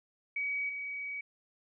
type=tone with level steps; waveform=sine; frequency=2267 Hz; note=C#7; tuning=38 cents sharp; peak=-31 / -36 dBFS; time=0.36-1.21 s; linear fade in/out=5 ms; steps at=0.69 s; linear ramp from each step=2 ms; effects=none